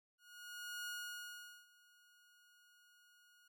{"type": "tone with ADSR envelope", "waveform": "sawtooth", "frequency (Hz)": 1440, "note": "F#6", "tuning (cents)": -47, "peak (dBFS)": -39, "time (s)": [0.18, 3.48], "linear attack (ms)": 690, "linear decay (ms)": 790, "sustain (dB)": -24, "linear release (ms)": 5, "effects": []}